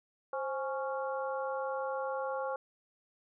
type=harmonic tone with a mistuned harmonic; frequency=277.2 Hz; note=C#4; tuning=in tune; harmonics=2 / 3 / 4 / 5; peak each=-35 / -39 / -41 / -43 dBFS; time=0.33-2.56 s; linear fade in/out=2 ms; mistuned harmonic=2; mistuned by=-85 cents; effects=none